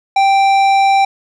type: tone with tanh clipping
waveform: sine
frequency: 784 Hz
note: G5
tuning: in tune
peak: -10 dBFS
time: 0.16-1.05 s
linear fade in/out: 5 ms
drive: 13 dB
effects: none